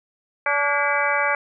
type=harmonic tone with a mistuned harmonic; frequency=287.4 Hz; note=D4; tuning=37 cents flat; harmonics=2 / 3 / 4 / 5 / 6 / 7 / 8; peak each=-26 / -26 / -26 / -26 / -26 / -26 / -26 dBFS; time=0.46-1.35 s; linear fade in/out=2 ms; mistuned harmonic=6; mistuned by=-99 cents; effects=none